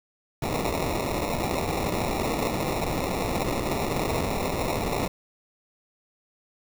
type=noise with sample-and-hold; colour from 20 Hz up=blue; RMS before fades=-27 dBFS; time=0.42-5.08 s; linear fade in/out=5 ms; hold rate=1575 Hz; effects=none